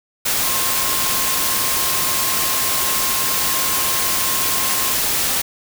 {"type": "tone in noise", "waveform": "sine", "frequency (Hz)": 1065, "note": "C6", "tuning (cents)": 30, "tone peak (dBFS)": -28, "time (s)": [0.43, 4.95], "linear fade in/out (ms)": 10, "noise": "white", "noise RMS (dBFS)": -19, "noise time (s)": [0.25, 5.42], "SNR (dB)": -12, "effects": []}